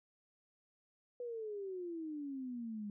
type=exponential sweep; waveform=sine; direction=down; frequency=493.9 to 202.5 Hz; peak=-40 dBFS; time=1.2-2.9 s; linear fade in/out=2 ms; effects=none